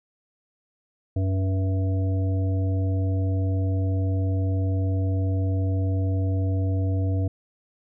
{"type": "harmonic tone with a mistuned harmonic", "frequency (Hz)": 94.6, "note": "F#2", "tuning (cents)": 39, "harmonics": [1, 3, 5, 7], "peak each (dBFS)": [-21, -31, -37, -38], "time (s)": [1.16, 7.28], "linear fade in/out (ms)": 5, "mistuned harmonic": 5, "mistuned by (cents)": 33, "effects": []}